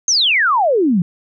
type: exponential sweep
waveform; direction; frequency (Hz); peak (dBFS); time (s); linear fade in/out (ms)
sine; down; 6540 to 162.7; -11; 0.08-1.02; 2
effects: none